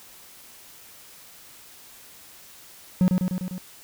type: tone with echo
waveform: triangle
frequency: 182.9 Hz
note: F#3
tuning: 20 cents flat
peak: -13 dBFS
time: 3.01-3.08 s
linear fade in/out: 0 ms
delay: 100 ms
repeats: 5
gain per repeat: -3 dB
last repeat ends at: 3.58 s
effects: white hiss -48 dBFS RMS until 3.83 s